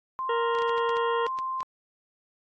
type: tone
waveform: sine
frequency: 1046.5 Hz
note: C6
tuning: in tune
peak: -28 dBFS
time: 0.19-1.63 s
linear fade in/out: 0 ms
type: harmonic tone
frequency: 466.2 Hz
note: A#4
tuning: in tune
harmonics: 1 / 2 / 3 / 4 / 6 / 7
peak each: -26 / -32 / -36 / -38 / -42 / -43 dBFS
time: 0.29-1.27 s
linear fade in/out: 5 ms
type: clicks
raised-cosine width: 0.2 ms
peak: -24 dBFS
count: 10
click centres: 0.551 / 0.587 / 0.621 / 0.694 / 0.78 / 0.893 / 0.969 / 1.266 / 1.388 / 1.606 s
effects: AAC 64 kbps